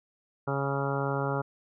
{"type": "harmonic tone with a mistuned harmonic", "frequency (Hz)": 138.59, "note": "C#3", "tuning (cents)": 0, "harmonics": [1, 2, 3, 4, 5, 6, 7, 8, 9, 10], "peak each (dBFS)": [-31, -37, -34, -35, -40, -37, -39, -42, -39, -38], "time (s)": [0.47, 1.42], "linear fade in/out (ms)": 10, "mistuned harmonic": 8, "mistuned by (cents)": 21, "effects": []}